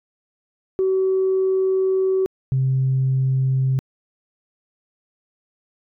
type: tone pair in turn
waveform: sine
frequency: 379.2 / 132.03 Hz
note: F#4 / C3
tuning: +43 / +16 cents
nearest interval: octave + tritone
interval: 1827 cents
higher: first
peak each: -15 dBFS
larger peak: neither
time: 0.79-2.26 / 2.52-3.79 s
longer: first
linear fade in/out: 0 ms
effects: tanh soft clip ceiling -12 dBFS